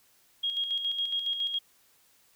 sine tone with tremolo, 3271 Hz, G#7, 27 cents flat, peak -26 dBFS, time 0.43-1.59 s, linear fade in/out 10 ms, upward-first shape square, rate 7.2 Hz, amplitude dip 50%, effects white hiss -64 dBFS RMS until 2.35 s

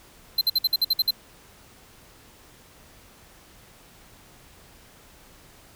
square tone bursts, 4100 Hz, C8, 36 cents flat, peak -18 dBFS, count 9, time 0.38-1.108 s, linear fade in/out 5 ms, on 32 ms, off 55 ms, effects pink hiss -52 dBFS RMS until 5.75 s

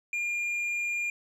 triangle tone with tanh clipping, 2408 Hz, D7, 43 cents sharp, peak -29 dBFS, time 0.13-1.1 s, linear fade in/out 2 ms, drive 9 dB, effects none

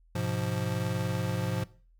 square chord, F diminished, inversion first, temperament just, 104.77 / 125.72 / 174.61 Hz, Ab2 / Cb3 / F3, +16 / +31 / 0 cents, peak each -34 dBFS, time 0.15-1.64 s, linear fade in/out 5 ms, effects noise-tail reverb RT60 0.4 s tail -19 dB re dry + added 41 Hz sine -58 dBFS peak until 1.99 s

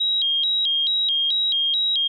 sine tone with vibrato, 3520 Hz, A7, in tune, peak -18 dBFS, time 0-2.08 s, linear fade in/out 10 ms, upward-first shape square, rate 2.3 Hz, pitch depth 150 cents each way, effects 10-bit

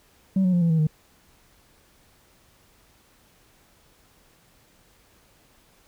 sine tone with pitch steps, 191 / 183.01 / 175.35 / 168.01 / 160.98 / 154.25 Hz, G3 / F#3 / F3 / E3 / E3 / D#3, -45 / -19 / +7 / +33 / -41 / -15 cents, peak -15 dBFS, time 0.36-0.87 s, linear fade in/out 5 ms, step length 85 ms, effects tanh soft clip ceiling -16 dBFS + pink hiss -59 dBFS RMS until 5.87 s

